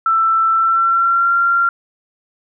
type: tone with pitch glide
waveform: sine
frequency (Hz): 1331 to 1380.3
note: E6 to F6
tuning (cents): +16 to -21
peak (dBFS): -11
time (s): 0.06-1.69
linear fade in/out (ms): 2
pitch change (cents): +63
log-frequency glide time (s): 0.51-1.33
effects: none